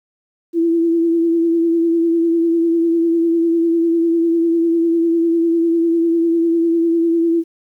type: tone with vibrato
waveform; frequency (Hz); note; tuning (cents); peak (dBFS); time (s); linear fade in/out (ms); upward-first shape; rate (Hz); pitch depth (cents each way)
sine; 333.8; E4; +22; -12; 0.53-7.44; 50; triangle; 10; 36
effects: 9-bit